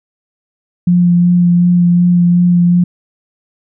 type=tone with vibrato; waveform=sine; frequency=175.5 Hz; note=F3; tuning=9 cents sharp; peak=-6 dBFS; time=0.87-2.84 s; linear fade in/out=5 ms; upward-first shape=sine; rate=2.7 Hz; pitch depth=14 cents each way; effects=none